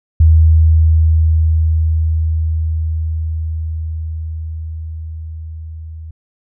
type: tone with level ramp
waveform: sine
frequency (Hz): 79.8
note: D#2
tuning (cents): +44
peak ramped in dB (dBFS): -4 to -27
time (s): 0.2-6.11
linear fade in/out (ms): 5
effects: none